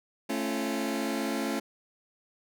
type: chord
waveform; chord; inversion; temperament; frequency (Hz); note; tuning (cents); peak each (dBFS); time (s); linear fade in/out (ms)
sawtooth; A augmented; none; just; 220 / 275 / 343.8; A3 / C#4 / E#4; 0 / -14 / -27; -29 / -28 / -31; 0.29-1.6; 10
effects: none